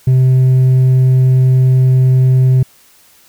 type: tone with hard clipping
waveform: triangle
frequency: 129.3 Hz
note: C3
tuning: 20 cents flat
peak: -5 dBFS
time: 0.07-2.63 s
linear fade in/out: 5 ms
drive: 1 dB
effects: white hiss -47 dBFS RMS until 3.28 s